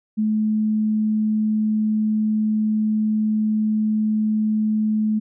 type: tone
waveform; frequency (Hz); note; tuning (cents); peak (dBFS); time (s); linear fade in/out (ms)
sine; 215.3; A3; -37; -17; 0.17-5.2; 20
effects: none